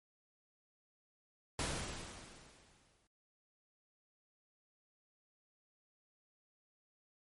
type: noise with exponential decay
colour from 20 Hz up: pink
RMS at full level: -36 dBFS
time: 1.59-3.07 s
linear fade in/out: 2 ms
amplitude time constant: 320 ms
effects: MP3 48 kbps